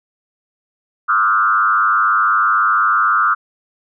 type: tone with frequency modulation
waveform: sine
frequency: 1304 Hz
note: E6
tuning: 19 cents flat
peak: -11 dBFS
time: 1.08-3.35 s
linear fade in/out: 20 ms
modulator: 106 Hz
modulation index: 1.4
effects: none

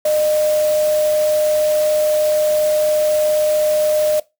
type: tone in noise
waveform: sine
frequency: 609 Hz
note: D#5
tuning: 37 cents flat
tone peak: -13 dBFS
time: 0.05-4.2 s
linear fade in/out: 5 ms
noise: white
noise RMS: -29 dBFS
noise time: 0.05-4.2 s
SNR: +13 dB
effects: noise-tail reverb RT60 0.2 s tail -19 dB re dry

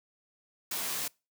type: noise with comb filter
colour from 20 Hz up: white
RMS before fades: -34 dBFS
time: 0.71-1.08 s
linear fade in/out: 5 ms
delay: 14 ms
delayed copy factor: +0.55
effects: noise-tail reverb RT60 0.3 s tail -26 dB re dry + high-pass 150 Hz 12 dB/octave

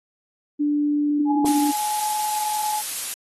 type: tone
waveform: sine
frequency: 293.7 Hz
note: D4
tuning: in tune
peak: -18 dBFS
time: 0.59-1.72 s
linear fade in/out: 20 ms
type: tone with pitch glide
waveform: sine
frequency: 839 to 850.2 Hz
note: G#5 to G#5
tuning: +17 to +40 cents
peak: -24 dBFS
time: 1.25-2.82 s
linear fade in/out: 50 ms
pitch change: +23 cents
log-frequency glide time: 1.58-2.08 s
type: noise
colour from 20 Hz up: blue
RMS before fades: -26 dBFS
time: 1.45-3.14 s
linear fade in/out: 10 ms
effects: AAC 32 kbps

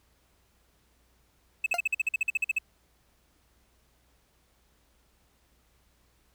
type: tone bursts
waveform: triangle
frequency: 2600 Hz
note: E7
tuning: 24 cents flat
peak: -21 dBFS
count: 14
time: 1.64-2.586 s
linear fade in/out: 5 ms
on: 23 ms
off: 48 ms
type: tone with exponential decay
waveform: 40% pulse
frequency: 698.5 Hz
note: F5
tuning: in tune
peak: -23 dBFS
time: 1.74-1.81 s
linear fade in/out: 1 ms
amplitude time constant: 15 ms
effects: added 60 Hz sine -68 dBFS peak until 6.34 s + pink hiss -68 dBFS RMS until 6.34 s

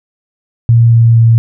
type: tone with pitch steps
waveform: sine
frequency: 116.54 / 115.67 / 114.8 Hz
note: A#2 / A#2 / A#2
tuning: 0 / -13 / -26 cents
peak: -3 dBFS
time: 0.69-1.38 s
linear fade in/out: 0 ms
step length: 230 ms
effects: none

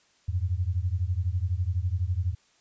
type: beating tone pair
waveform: sine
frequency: 85 / 97 Hz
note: F2 / G2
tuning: -46 / -18 cents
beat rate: 12 Hz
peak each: -27 / -28 dBFS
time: 0.28-2.35 s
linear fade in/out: 10 ms
effects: white hiss -64 dBFS RMS until 2.6 s + resampled to 16000 Hz

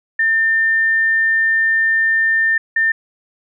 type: tone pair in turn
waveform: sine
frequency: 1800 / 1800 Hz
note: A6 / A6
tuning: +39 / +39 cents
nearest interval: unison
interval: 0 cents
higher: neither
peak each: -12 dBFS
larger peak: neither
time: 0.19-2.58 / 2.76-2.92 s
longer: first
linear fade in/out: 5 ms
effects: none

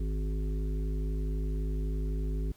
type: harmonic tone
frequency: 51.91 Hz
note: G#1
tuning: in tune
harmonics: 1 / 3 / 5 / 7 / 8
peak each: -29 / -39 / -43 / -46 / -47 dBFS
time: 0-2.52 s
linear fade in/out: 5 ms
effects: pink hiss -62 dBFS RMS until 2.56 s

